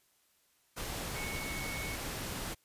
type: tone in noise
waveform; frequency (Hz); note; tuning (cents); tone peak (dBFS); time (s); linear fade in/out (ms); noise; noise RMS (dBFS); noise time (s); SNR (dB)
sine; 2210; C#7; -6; -41; 1.15-1.96; 20; pink; -39; 0.76-2.55; -5
effects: white hiss -71 dBFS RMS until 2.64 s + resampled to 32000 Hz

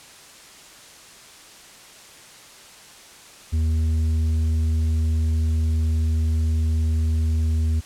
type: tone with tanh clipping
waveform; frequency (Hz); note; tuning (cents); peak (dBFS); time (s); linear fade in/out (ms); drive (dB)
sine; 79.7; D#2; +42; -19; 3.52-7.81; 20; 6
effects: white hiss -45 dBFS RMS until 7.85 s + low-pass 9000 Hz 12 dB/octave

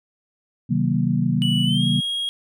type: chord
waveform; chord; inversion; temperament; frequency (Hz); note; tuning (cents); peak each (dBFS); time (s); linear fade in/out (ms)
sine; C half-diminished seventh; none; just; 130.81 / 156.98 / 188.37 / 235.5; C3 / Eb3 / Gb3 / Bb3; 0 / +16 / +31 / +18; -23; 0.69-2.01; 20
type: tone with pitch glide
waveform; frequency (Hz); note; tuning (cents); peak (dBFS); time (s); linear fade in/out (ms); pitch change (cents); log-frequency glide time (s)
triangle; 2954 to 3278; F#7 to G#7; -3 to -23; -21; 1.42-2.29; 0; +180; 1.64-1.84
effects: none

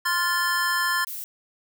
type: chord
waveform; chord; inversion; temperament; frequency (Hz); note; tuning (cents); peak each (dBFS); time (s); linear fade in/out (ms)
square; F major; second; just; 1047.7 / 1396.9 / 1746.1; C6 / F6 / A6; +2 / 0 / -14; -27 / -30 / -25; 0.05-1.05; 10
type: noise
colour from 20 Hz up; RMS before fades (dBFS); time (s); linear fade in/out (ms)
violet; -34; 1.07-1.24; 0
effects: none

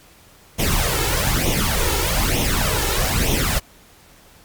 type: noise with flanger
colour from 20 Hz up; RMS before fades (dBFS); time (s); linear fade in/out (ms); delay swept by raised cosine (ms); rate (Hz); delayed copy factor
pink; -19; 0.58-3.6; 20; 0.32 to 2.32; 1.1; +0.7
effects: pink hiss -49 dBFS RMS until 4.44 s + MP3 96 kbps

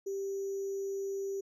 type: tone with sample-and-hold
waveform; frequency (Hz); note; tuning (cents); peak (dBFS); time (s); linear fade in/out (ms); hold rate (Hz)
sine; 392; G4; 0; -33; 0.06-1.41; 10; 6300
effects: low-pass 11000 Hz 12 dB/octave

